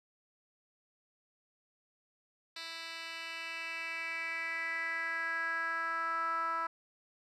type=tone with band-pass filter sweep; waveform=10% pulse; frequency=329.6 Hz; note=E4; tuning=in tune; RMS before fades=-37 dBFS; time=2.56-6.67 s; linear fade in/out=5 ms; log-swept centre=3600 to 1200 Hz; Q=4.7; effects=none